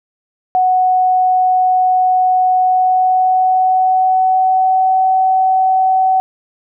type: tone with pitch glide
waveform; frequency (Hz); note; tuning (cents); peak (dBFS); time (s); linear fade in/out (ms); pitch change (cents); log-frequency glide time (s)
sine; 740 to 755.1; F#5 to F#5; 0 to +35; -9; 0.55-6.2; 0; +35; 2.6-5.04
effects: none